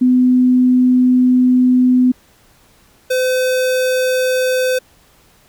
sine / square tone pair in turn, 252 / 510.6 Hz, B3 / C5, +35 / -42 cents, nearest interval octave, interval 1223 cents, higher second, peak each -8 / -14 dBFS, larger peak first, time 0.01-2.12 / 3.1-4.79 s, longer first, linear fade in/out 10 ms, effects pink hiss -51 dBFS RMS until 5.48 s

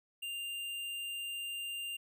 sine tone with tanh clipping, 2794 Hz, F7, in tune, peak -39 dBFS, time 0.22-1.97 s, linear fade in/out 10 ms, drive 17 dB, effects none

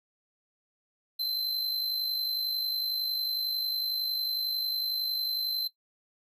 square tone with amplitude modulation, 4086 Hz, C8, 42 cents flat, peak -27 dBFS, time 1.19-5.68 s, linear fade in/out 10 ms, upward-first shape sine, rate 51 Hz, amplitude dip 45%, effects noise-tail reverb RT60 0.1 s tail -17 dB re dry

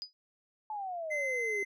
sine tone with exponential decay, 4948 Hz, D#8, 10 cents flat, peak -33 dBFS, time 0.02-0.13 s, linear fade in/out 0 ms, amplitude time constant 22 ms
sine exponential sweep, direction down, 875 to 392 Hz, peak -35 dBFS, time 0.7-1.63 s, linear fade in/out 2 ms
triangle tone, 2059 Hz, C7, 28 cents flat, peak -30 dBFS, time 1.1-1.65 s, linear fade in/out 20 ms
effects none

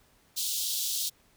pink high-pass noise, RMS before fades -31 dBFS, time 0.36-1.1 s, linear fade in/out 20 ms, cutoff 3300 Hz, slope 48 dB/octave, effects pink hiss -64 dBFS RMS until 1.36 s

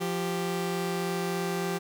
sawtooth tone pair together, 174.24 / 392 Hz, F3 / G4, -4 / 0 cents, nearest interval octave + major second, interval 1404 cents, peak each -27 dBFS, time 0-1.79 s, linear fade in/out 20 ms, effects none

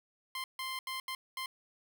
15% pulse tone bursts at uneven times, 1046.5 Hz, C6, in tune, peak -30 dBFS, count 5, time 0.35-0.44 / 0.59-0.79 / 0.87-1 / 1.08-1.15 / 1.37-1.46 s, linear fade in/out 2 ms, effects none

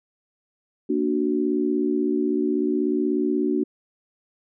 sine chord, Bb augmented, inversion none, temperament equal, 233.1 / 293.7 / 370 Hz, Bb3 / D4 / F#4, 0 / 0 / 0 cents, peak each -26 / -23 / -24 dBFS, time 0.89-3.64 s, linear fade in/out 10 ms, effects none

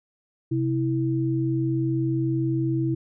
sine tone pair together, 130.81 / 326.6 Hz, C3 / E4, 0 / -16 cents, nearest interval octave + major third, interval 1584 cents, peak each -24 dBFS, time 0.51-2.95 s, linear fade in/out 10 ms, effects none

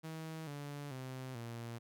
sawtooth tone with pitch steps, 159.9 / 144.11 / 129.88 / 117.05 Hz, D#3 / D3 / C3 / A#2, +48 / -32 / -12 / +8 cents, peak -39 dBFS, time 0.03-1.79 s, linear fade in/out 20 ms, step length 440 ms, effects none

